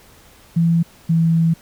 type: tone pair in turn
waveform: sine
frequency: 167.4 / 164.62 Hz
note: E3 / E3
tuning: +27 / -2 cents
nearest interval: unison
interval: 29 cents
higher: first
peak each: -12 dBFS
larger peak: neither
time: 0.56-0.83 / 1.09-1.54 s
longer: second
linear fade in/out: 10 ms
effects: pink hiss -48 dBFS RMS until 1.61 s